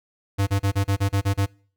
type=tone bursts; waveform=square; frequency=98.9 Hz; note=G2; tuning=16 cents sharp; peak=-19 dBFS; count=9; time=0.38-1.464 s; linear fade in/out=20 ms; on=92 ms; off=32 ms; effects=noise-tail reverb RT60 0.5 s tail -26 dB re dry